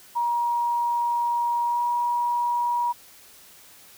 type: tone with pitch glide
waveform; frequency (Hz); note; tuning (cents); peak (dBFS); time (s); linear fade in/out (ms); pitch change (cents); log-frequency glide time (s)
sine; 950 to 958.8; A#5 to A#5; +33 to +48; -21; 0.15-2.93; 20; +15; 1.65-1.82
effects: white hiss -50 dBFS RMS until 3.97 s